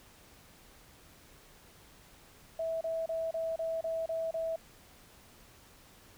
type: tone bursts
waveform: sine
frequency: 653 Hz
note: E5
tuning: 17 cents flat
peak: -31 dBFS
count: 8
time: 2.59-4.56 s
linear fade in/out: 5 ms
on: 220 ms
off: 30 ms
effects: pink hiss -58 dBFS RMS until 6.17 s